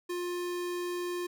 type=tone; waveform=square; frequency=353.5 Hz; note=F4; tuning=21 cents sharp; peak=-33 dBFS; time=0.09-1.27 s; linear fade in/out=10 ms; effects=none